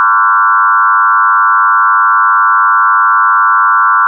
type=tone with frequency modulation; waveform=sine; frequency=1245 Hz; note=D#6; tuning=1 cent sharp; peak=-5 dBFS; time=0-4.07 s; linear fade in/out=0 ms; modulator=103 Hz; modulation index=2.3; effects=none

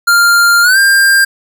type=tone with pitch glide; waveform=square; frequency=1396.9 to 1595.4 Hz; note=F6 to G6; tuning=0 to +30 cents; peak=-6 dBFS; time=0.07-1.25 s; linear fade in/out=10 ms; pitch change=+230 cents; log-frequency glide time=0.62-0.78 s; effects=8-bit

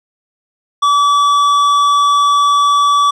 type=tone with tanh clipping; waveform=triangle; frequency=1149 Hz; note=D6; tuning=38 cents flat; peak=-10 dBFS; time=0.82-3.11 s; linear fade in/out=10 ms; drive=15 dB; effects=none

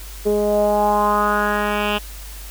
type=tone with low-pass filter sweep; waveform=10% pulse; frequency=207.7 Hz; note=G#3; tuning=in tune; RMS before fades=-18 dBFS; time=0.25-1.99 s; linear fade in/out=20 ms; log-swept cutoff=430 to 2900 Hz; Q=4; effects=added 50 Hz sine -33 dBFS peak until 2.5 s + white hiss -39 dBFS RMS until 2.5 s

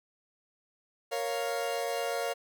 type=chord; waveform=40% pulse; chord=Bb minor; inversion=none; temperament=equal; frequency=466.2 / 554.4 / 698.5 Hz; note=Bb4 / Db5 / F5; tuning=0 / 0 / 0 cents; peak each=-34 dBFS; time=1.11-2.34 s; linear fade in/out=20 ms; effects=none

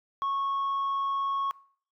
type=tone; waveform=sine; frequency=1101 Hz; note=C#6; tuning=12 cents flat; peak=-24 dBFS; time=0.22-1.51 s; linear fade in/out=0 ms; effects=noise-tail reverb RT60 0.5 s tail -23 dB re dry + tanh soft clip ceiling -25 dBFS

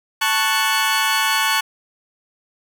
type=chord; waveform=20% pulse; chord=F# minor; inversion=first; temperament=equal; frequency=880 / 1108.7 / 1480 Hz; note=A5 / C#6 / F#6; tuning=0 / 0 / 0 cents; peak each=-16 dBFS; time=0.21-1.61 s; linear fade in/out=10 ms; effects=none

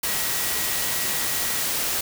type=tone in noise; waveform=sine; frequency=1917 Hz; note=A#6; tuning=48 cents sharp; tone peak=-36 dBFS; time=0.06-1.63 s; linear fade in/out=5 ms; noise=white; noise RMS=-25 dBFS; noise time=0.03-2.01 s; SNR=-14 dB; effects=none

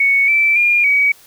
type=tone with pitch steps; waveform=sine; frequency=2220 / 2327 / 2413 / 2266 Hz; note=C#7 / D7 / D7 / C#7; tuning=+2 / -17 / +46 / +37 cents; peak=-10 dBFS; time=0-1.12 s; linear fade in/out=5 ms; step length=280 ms; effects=white hiss -46 dBFS RMS until 1.26 s

